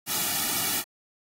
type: noise with comb filter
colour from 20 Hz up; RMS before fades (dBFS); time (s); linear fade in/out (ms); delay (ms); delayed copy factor
white; -27; 0.06-0.84; 50; 1.9; -0.9
effects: AAC 48 kbps